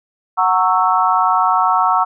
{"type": "chord", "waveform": "sine", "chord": "F# dominant seventh", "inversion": "none", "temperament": "equal with one note detuned", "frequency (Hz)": [740, 921.6, 1108.7, 1318.5], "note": ["F#5", "A#5", "C#6", "E6"], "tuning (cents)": [0, -20, 0, 0], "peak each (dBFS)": -17, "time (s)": [0.37, 2.05], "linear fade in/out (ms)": 20, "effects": []}